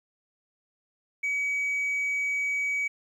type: tone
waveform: sine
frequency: 2270 Hz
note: C#7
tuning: 41 cents sharp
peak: -23 dBFS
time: 1.23-2.88 s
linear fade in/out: 10 ms
effects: tanh soft clip ceiling -24 dBFS + 10-bit